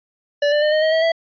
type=tone with pitch steps; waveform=square; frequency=580 / 592.5 / 605.3 / 618.4 / 631.8 / 645.4 / 659.4 Hz; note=D5 / D5 / D#5 / D#5 / D#5 / E5 / E5; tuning=-22 / +15 / -48 / -11 / +26 / -37 / 0 cents; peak=-15 dBFS; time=0.42-1.12 s; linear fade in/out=5 ms; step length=100 ms; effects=resampled to 11025 Hz